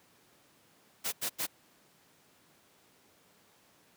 white noise bursts, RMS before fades -33 dBFS, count 3, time 1.04-1.469 s, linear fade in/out 20 ms, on 85 ms, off 87 ms, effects pink hiss -64 dBFS RMS until 3.96 s + high-pass 150 Hz 12 dB/octave

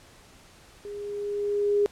sine tone with level ramp, 409.6 Hz, G#4, 24 cents flat, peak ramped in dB -35 to -18 dBFS, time 0.85-1.86 s, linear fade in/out 0 ms, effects pink hiss -53 dBFS RMS until 1.91 s + low-pass 10000 Hz 12 dB/octave

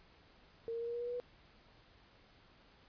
sine tone with pitch steps, 459.2 / 463.5 / 467.8 / 472.1 / 476.5 / 480.9 / 485.4 / 489.9 Hz, A#4 / A#4 / A#4 / A#4 / A#4 / B4 / B4 / B4, -26 / -10 / +6 / +22 / +38 / -46 / -30 / -14 cents, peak -37 dBFS, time 0.68-1.2 s, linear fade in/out 0 ms, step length 65 ms, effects pink hiss -64 dBFS RMS until 2.88 s + resampled to 11025 Hz

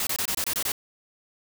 white noise bursts, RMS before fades -27 dBFS, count 8, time 0-0.72 s, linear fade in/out 2 ms, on 69 ms, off 24 ms, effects none

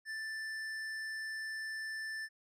triangle tone with hard clipping, 1765 Hz, A6, 5 cents sharp, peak -40 dBFS, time 0.05-2.29 s, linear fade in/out 50 ms, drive 13 dB, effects none

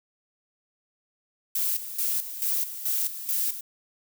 violet noise with tremolo, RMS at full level -26 dBFS, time 1.55-3.61 s, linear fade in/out 5 ms, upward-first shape square, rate 2.3 Hz, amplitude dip 70%, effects none

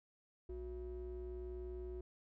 triangle ring-modulated tone, 152.3 Hz, D#3, 37 cents flat, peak -38 dBFS, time 0.49-2.01 s, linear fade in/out 5 ms, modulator 213 Hz, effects none

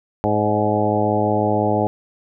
harmonic tone with a mistuned harmonic, 105.8 Hz, G#2, 33 cents sharp, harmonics 1 / 2 / 3 / 4 / 5 / 6 / 7 / 8, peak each -24 / -24 / -24 / -24 / -24 / -24 / -24 / -24 dBFS, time 0.24-1.87 s, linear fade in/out 0 ms, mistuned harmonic 6, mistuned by -28 cents, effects none

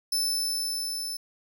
sawtooth tone with level ramp, 5274 Hz, E8, in tune, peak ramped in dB -21 to -29 dBFS, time 0.12-1.17 s, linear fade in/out 5 ms, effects none

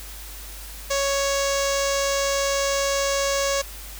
sawtooth tone with low-pass filter, 555 Hz, C#5, 2 cents sharp, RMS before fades -23 dBFS, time 0.9-3.62 s, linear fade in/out 10 ms, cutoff 6600 Hz, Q 3.7, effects added 50 Hz sine -38 dBFS peak until 3.99 s + white hiss -40 dBFS RMS until 3.99 s

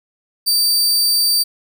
sawtooth tone, 4642 Hz, D8, 21 cents flat, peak -10 dBFS, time 0.46-1.44 s, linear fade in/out 20 ms, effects none

